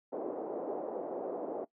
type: band-pass noise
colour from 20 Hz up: pink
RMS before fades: -38 dBFS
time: 0.12-1.65 s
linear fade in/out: 10 ms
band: 340 to 670 Hz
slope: 24 dB/octave
effects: noise-tail reverb RT60 0.1 s tail -19 dB re dry